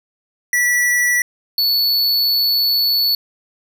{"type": "tone pair in turn", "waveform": "square", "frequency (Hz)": [1952, 4437], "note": ["B6", "C#8"], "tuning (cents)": [-21, 1], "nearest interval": "octave + major second", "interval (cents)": 1422, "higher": "second", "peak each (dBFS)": [-14, -14], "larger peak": "neither", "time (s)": [[0.53, 1.22], [1.58, 3.15]], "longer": "second", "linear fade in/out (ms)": 2, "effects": []}